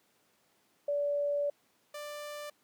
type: tone pair in turn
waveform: sine / sawtooth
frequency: 577 / 590.5 Hz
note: D5 / D5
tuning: -31 / +9 cents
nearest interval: unison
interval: 40 cents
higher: second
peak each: -28 / -36 dBFS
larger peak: first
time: 0.88-1.5 / 1.94-2.5 s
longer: first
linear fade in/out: 5 ms
effects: pink hiss -70 dBFS RMS until 2.63 s + high-pass 200 Hz 12 dB/octave